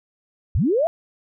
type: linear sweep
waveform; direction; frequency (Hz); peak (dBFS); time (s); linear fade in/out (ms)
sine; up; 51.2 to 690; -16; 0.55-0.87; 0
effects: none

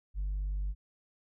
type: tone with tanh clipping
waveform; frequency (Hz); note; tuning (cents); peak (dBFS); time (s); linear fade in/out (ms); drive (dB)
triangle; 49.07; G1; +2; -31; 0.14-0.75; 50; 6
effects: none

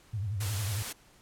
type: tone with vibrato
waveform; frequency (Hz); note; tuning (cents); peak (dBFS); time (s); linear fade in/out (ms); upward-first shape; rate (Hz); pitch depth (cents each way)
sine; 102.1; G#2; -29; -30; 0.13-0.83; 10; sine; 11; 160
type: noise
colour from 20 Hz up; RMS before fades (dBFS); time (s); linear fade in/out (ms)
white; -37; 0.4-0.93; 10
effects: pink hiss -60 dBFS RMS until 1.21 s + low-pass 12000 Hz 12 dB/octave

